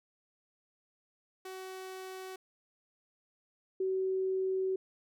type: tone pair in turn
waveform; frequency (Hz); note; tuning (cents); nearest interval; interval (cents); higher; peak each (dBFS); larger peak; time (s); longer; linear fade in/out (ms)
sawtooth / sine; 376.1 / 378.5; F#4 / F#4; +28 / +39; unison; 11; second; -38 / -29; second; 1.45-2.36 / 3.8-4.76; second; 5
effects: none